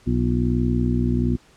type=harmonic tone with a mistuned harmonic; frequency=61.1 Hz; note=B1; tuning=18 cents flat; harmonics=1 / 2 / 3 / 4 / 5 / 6; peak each=-24 / -23 / -28 / -22 / -35 / -29 dBFS; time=0.06-1.37 s; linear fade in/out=20 ms; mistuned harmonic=6; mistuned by=-78 cents; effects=pink hiss -54 dBFS RMS until 1.56 s + low-pass 8000 Hz 12 dB/octave